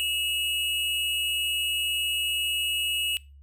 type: tone pair together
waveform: square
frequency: 2637 / 2895 Hz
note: E7 / F#7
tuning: 0 / -38 cents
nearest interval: major second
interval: 162 cents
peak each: -32 / -27 dBFS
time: 0-3.17 s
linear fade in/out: 0 ms
effects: noise-tail reverb RT60 0.3 s tail -21 dB re dry + added 70 Hz sine -47 dBFS peak until 3.42 s